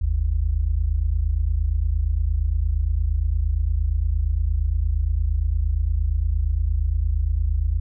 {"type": "tone pair together", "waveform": "sine", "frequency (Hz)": [48.66, 77.3], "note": ["G1", "D#2"], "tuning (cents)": [-12, -11], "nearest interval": "minor sixth", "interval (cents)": 801, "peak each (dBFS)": [-21, -21], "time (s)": [0.01, 7.8], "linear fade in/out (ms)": 10, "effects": []}